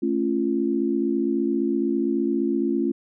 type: chord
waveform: sine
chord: A augmented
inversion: none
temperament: just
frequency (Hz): 220 / 275 / 343.8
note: A3 / C#4 / E#4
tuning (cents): 0 / -14 / -27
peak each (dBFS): -26 / -24 / -24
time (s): 0.02-2.92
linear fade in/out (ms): 10
effects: none